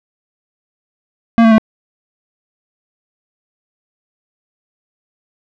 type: tone with pitch steps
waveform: square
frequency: 230 / 224.6 / 219.4 Hz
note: A#3 / A3 / A3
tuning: -23 / +36 / -5 cents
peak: -6 dBFS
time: 1.38-1.581 s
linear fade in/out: 0 ms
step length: 67 ms
effects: low-pass 2000 Hz 12 dB/octave